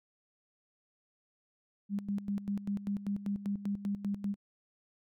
sine tone with tremolo, 201.3 Hz, G3, 46 cents sharp, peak -30 dBFS, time 1.89-4.36 s, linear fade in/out 50 ms, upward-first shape square, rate 5.1 Hz, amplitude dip 75%, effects none

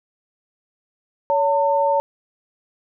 sine tone pair together, 564.5 / 903 Hz, C#5 / A5, +31 / +45 cents, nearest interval minor sixth, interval 814 cents, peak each -18 dBFS, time 1.3-2 s, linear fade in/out 0 ms, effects none

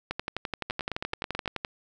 two click trains, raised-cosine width 0.3 ms, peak -15 / -14 dBFS, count 8 / 19, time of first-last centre 0.7-1.458 / 0.11-1.648 s, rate 9.23 / 11.7 Hz, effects none

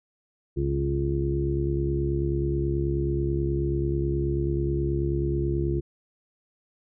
harmonic tone with a mistuned harmonic, 69.3 Hz, C#2, in tune, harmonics 1 / 2 / 3 / 4 / 5 / 6, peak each -28 / -28 / -39 / -39 / -27 / -37 dBFS, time 0.56-5.81 s, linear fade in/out 20 ms, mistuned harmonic 1, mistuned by -45 cents, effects none

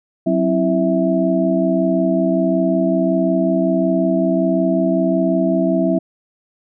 sine tone cluster, 185 / 266.5 / 331.9 / 654 Hz, F#3 / C4 / E4 / E5, 0 / +32 / +12 / -14 cents, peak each -19 dBFS, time 0.26-5.99 s, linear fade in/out 10 ms, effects none

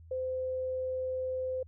sine tone, 515 Hz, C5, 28 cents flat, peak -31 dBFS, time 0.11-1.63 s, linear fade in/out 5 ms, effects added 82 Hz sine -50 dBFS peak until 1.67 s

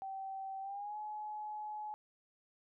sine tone with pitch glide, 773 to 847.8 Hz, G5 to G#5, -24 to +35 cents, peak -40 dBFS, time 0.02-1.94 s, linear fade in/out 0 ms, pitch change +159 cents, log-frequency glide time 0.61-0.97 s, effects none

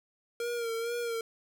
square tone with vibrato, 466.2 Hz, A#4, in tune, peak -32 dBFS, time 0.4-1.21 s, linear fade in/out 2 ms, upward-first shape sine, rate 2.2 Hz, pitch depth 45 cents each way, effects none

